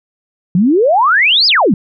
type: exponential two-way sweep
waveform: sine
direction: up then down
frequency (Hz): 165.9 to 5274 to 165.9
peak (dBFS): -7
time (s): 0.55-1.74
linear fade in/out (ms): 2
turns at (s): 1.47
effects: none